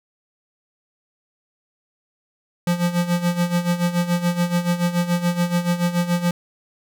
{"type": "tone with tremolo", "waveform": "square", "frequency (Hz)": 174.61, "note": "F3", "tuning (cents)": 0, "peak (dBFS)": -16, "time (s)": [2.67, 6.31], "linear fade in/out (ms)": 2, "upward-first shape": "sine", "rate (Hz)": 7, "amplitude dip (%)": 75, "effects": []}